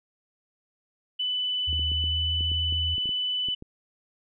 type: tone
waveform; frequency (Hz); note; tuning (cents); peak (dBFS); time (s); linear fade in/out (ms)
sine; 2993; F#7; +19; -25; 1.19-3.55; 10
type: tone with pitch glide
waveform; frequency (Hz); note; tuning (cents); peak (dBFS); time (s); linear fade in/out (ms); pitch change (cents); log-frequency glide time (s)
sine; 79 to 82.26; D#2 to E2; +27 to -3; -28; 1.67-2.96; 20; +70; 1.88-2.36
type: clicks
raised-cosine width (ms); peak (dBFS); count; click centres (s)
3; -28; 12; 1.729 / 1.795 / 1.917 / 2.04 / 2.408 / 2.517 / 2.725 / 2.981 / 3.057 / 3.092 / 3.486 / 3.624
effects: none